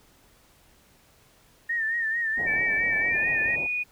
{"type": "tone with vibrato", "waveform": "sine", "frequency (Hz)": 1822, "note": "A#6", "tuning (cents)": -40, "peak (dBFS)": -24, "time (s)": [1.69, 3.56], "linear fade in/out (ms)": 10, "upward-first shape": "sine", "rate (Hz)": 4.5, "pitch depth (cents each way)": 63}
{"type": "low-pass noise", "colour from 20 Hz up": "white", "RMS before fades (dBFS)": -39, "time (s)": [2.37, 3.67], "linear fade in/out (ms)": 10, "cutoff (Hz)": 850, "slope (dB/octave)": 48}
{"type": "tone with pitch glide", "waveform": "sine", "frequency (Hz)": [2300, 2465], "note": ["D7", "D#7"], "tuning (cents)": [-37, -17], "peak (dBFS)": -25, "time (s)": [2.46, 3.84], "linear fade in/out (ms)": 20, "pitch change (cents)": 120, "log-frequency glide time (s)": [3.07, 3.21]}
{"effects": ["pink hiss -59 dBFS RMS until 3.91 s"]}